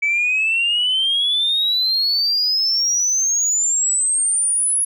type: exponential sweep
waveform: sine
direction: up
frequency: 2283 to 10548 Hz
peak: -14 dBFS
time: 0.02-4.85 s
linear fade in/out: 10 ms
effects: tanh soft clip ceiling -12 dBFS